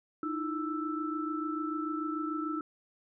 sine tone cluster, 306.8 / 333.6 / 1322 Hz, D#4 / E4 / E6, -24 / +21 / +5 cents, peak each -34 / -39 / -36 dBFS, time 0.23-2.61 s, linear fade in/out 2 ms, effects none

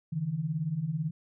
sine beating tone pair, 143 / 161 Hz, D3 / E3, -46 / -41 cents, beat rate 18 Hz, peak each -34 / -30 dBFS, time 0.12-1.11 s, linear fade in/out 10 ms, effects none

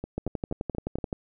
two click trains, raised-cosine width 2 ms, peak -20 / -16 dBFS, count 5 / 12, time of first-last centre 0.04-0.986 / 0.18-1.128 s, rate 4.23 / 11.6 Hz, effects none

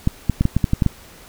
clicks, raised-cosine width 5 ms, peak -3 dBFS, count 9, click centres 0.074 / 0.297 / 0.41 / 0.454 / 0.566 / 0.642 / 0.734 / 0.822 / 0.863 s, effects pink hiss -44 dBFS RMS until 1.28 s

